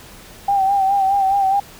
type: tone with vibrato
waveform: sine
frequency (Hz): 784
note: G5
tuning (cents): 0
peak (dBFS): -13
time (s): 0.48-1.6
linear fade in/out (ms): 5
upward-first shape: sine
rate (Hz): 4.8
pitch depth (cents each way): 47
effects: pink hiss -41 dBFS RMS until 1.79 s